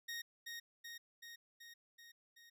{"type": "tone with echo", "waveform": "20% pulse", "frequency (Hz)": 1864.7, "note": "A#6", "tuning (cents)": 0, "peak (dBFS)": -37, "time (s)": [0.08, 0.22], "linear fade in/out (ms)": 10, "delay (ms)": 380, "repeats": 6, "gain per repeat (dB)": -3, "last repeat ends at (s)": 2.5, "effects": []}